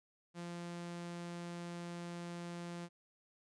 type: tone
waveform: sawtooth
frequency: 172.8 Hz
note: F3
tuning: 18 cents flat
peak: -39 dBFS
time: 0.34-2.89 s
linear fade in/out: 50 ms
effects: resampled to 22050 Hz